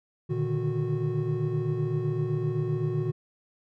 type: tone cluster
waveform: triangle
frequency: 118.2 / 146 / 153.8 / 366.2 Hz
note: A#2 / D3 / D#3 / F#4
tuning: +24 / -10 / -20 / -18 cents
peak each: -29 dBFS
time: 0.29-3.12 s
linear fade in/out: 20 ms
effects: none